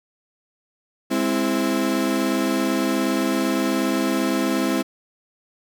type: chord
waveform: 35% pulse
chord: Ab augmented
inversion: none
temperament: equal with one note detuned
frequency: 204.2 / 261.6 / 329.6 Hz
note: Ab3 / C4 / E4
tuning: -29 / 0 / 0 cents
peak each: -24 / -21 / -22 dBFS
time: 1.1-4.83 s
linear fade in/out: 20 ms
effects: none